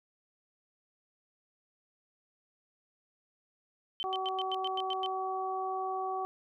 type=tone bursts; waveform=sine; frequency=3084 Hz; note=G7; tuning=29 cents flat; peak=-33 dBFS; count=9; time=4-5.061 s; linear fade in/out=0 ms; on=29 ms; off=100 ms
type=harmonic tone; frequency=378.3 Hz; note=F#4; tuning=38 cents sharp; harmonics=1 / 2 / 3; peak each=-38 / -34 / -38 dBFS; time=4.04-6.25 s; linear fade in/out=0 ms
effects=none